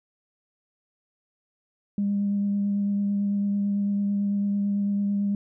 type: tone with vibrato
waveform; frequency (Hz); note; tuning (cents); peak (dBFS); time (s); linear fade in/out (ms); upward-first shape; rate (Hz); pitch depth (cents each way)
sine; 201.7; G3; +50; -21; 1.98-5.35; 2; triangle; 9; 14
effects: tanh soft clip ceiling -17 dBFS